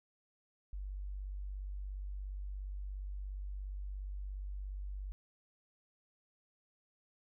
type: tone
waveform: sine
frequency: 48.55 Hz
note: G1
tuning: 16 cents flat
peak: -39 dBFS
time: 0.73-5.12 s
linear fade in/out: 0 ms
effects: none